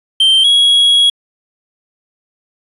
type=tone pair in turn; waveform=triangle; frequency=3136 / 3322 Hz; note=G7 / G#7; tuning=0 / 0 cents; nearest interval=minor second; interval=100 cents; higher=second; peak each=-5 dBFS; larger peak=neither; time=0.2-0.44 / 0.44-1.1 s; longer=second; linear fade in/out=5 ms; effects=resampled to 32000 Hz + 7-bit